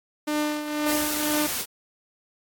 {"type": "tone with tremolo", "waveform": "sawtooth", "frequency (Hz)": 299.9, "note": "D4", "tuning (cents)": 36, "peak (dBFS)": -18, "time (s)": [0.27, 1.47], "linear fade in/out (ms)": 10, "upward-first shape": "triangle", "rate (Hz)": 2, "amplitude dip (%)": 65}
{"type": "noise", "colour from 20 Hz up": "white", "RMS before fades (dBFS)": -29, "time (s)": [0.85, 1.66], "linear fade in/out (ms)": 50}
{"effects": ["AAC 64 kbps"]}